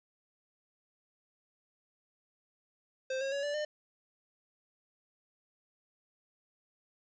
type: tone with pitch steps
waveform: square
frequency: 523.3 / 542.1 / 561.5 / 581.6 / 602.5 Hz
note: C5 / C#5 / C#5 / D5 / D5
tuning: 0 / -39 / +22 / -17 / +44 cents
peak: -33 dBFS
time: 3.1-3.65 s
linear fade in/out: 5 ms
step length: 110 ms
effects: resampled to 16000 Hz + 10-bit